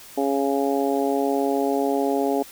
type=harmonic tone; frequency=138.59 Hz; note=C#3; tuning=in tune; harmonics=2 / 3 / 4 / 5 / 6; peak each=-24 / -24 / -28 / -27 / -29 dBFS; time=0.17-2.43 s; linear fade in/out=10 ms; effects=white hiss -44 dBFS RMS until 2.51 s